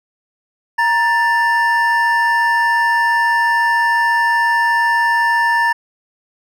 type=tone pair together; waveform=triangle; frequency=937 / 1768.8 Hz; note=A#5 / A6; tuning=+9 / +9 cents; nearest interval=major seventh; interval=1100 cents; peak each=-13 dBFS; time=0.78-5.73 s; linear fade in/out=10 ms; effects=none